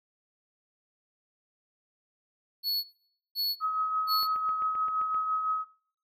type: tone bursts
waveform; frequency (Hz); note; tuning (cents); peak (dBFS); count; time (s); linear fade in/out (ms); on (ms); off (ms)
square; 4400; C#8; -14; -27; 3; 2.63-4.28; 50; 210; 510
type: tone with tremolo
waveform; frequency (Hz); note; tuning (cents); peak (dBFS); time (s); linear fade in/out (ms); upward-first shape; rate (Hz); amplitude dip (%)
sine; 1273; D#6; +39; -24; 3.6-5.65; 50; triangle; 5.9; 45
type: click train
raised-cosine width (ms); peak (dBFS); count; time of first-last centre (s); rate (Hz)
0.5; -32; 8; 4.23-5.145; 7.65
effects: noise-tail reverb RT60 0.6 s tail -20 dB re dry